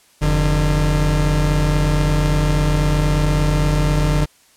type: tone pair together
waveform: 40% pulse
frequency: 44.6 / 150 Hz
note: F1 / D3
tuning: +37 / +37 cents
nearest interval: octave + major sixth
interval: 2100 cents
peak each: -16 dBFS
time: 0.21-4.26 s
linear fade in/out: 20 ms
effects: white hiss -53 dBFS RMS until 4.56 s + low-pass 11000 Hz 12 dB/octave